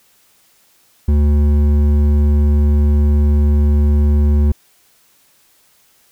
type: tone with hard clipping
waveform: sine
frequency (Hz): 73.42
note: D2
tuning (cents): 0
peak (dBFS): -11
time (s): 1.08-4.52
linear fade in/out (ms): 5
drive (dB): 9
effects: white hiss -54 dBFS RMS until 6.11 s